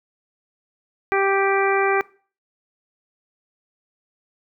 harmonic tone, 392 Hz, G4, in tune, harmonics 1 / 2 / 3 / 4 / 5 / 6, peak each -20 / -23 / -25 / -26 / -27 / -28 dBFS, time 1.12-2.01 s, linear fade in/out 0 ms, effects noise-tail reverb RT60 0.4 s tail -21 dB re dry

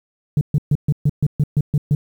sine tone bursts, 146.5 Hz, D3, 4 cents flat, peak -10 dBFS, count 10, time 0.37-1.95 s, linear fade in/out 2 ms, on 41 ms, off 130 ms, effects tanh soft clip ceiling -10 dBFS + 8-bit

